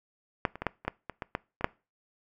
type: clicks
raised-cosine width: 0.5 ms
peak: -9 / -25 / -18 / -11 / -27 / -13 / -21 / -19 / -14 / -22 / -7 dBFS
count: 11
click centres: 0.452 / 0.556 / 0.62 / 0.667 / 0.85 / 0.88 / 1.097 / 1.222 / 1.351 / 1.61 / 1.644 s
effects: noise-tail reverb RT60 0.3 s tail -23 dB re dry